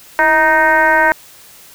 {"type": "tone with frequency modulation", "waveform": "sine", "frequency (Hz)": 1244.5, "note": "D#6", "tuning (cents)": 0, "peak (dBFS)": -8, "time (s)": [0.19, 1.12], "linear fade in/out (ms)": 0, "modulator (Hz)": 305, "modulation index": 2.2, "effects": ["white hiss -41 dBFS RMS until 1.74 s"]}